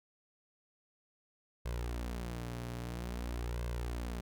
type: tone with flanger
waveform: sawtooth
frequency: 59.4 Hz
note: A#1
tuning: 33 cents sharp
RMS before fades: -39 dBFS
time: 1.65-4.21 s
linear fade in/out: 10 ms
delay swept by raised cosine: 1.9 to 7.4 ms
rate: 0.5 Hz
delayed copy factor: +0.6
effects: none